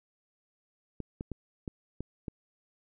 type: clicks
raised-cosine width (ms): 3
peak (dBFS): -23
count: 6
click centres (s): 1.003 / 1.209 / 1.317 / 1.678 / 2.006 / 2.282
effects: none